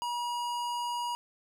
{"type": "tone with hard clipping", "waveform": "sine", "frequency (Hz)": 960, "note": "B5", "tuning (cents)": -49, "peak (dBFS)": -33, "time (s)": [0.02, 1.15], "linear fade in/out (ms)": 0, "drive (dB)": 17, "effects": []}